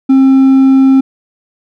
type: tone with hard clipping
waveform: triangle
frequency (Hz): 266.9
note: C4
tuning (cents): +35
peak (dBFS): -4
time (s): 0.09-1.01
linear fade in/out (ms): 10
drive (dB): 5
effects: none